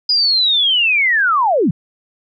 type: linear sweep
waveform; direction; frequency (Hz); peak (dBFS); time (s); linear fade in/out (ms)
sine; down; 4978 to 130.81; -11; 0.09-1.71; 5
effects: none

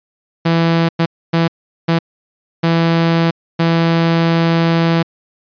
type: tone bursts at uneven times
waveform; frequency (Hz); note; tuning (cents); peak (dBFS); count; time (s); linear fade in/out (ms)
sawtooth; 166.2; E3; +15; -7; 6; 0.45-0.89 / 0.99-1.06 / 1.33-1.48 / 1.88-1.99 / 2.63-3.31 / 3.59-5.03; 10
effects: resampled to 11025 Hz

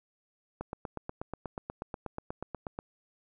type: click train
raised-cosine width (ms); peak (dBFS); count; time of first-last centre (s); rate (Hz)
1; -22; 19; 0.61-2.789; 8.26
effects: none

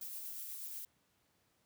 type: noise with tremolo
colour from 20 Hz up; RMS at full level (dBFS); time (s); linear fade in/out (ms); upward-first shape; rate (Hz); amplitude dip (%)
violet; -44; 0.01-0.85; 2; sine; 8.3; 25
effects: pink hiss -75 dBFS RMS until 1.65 s + high-pass 80 Hz 12 dB/octave

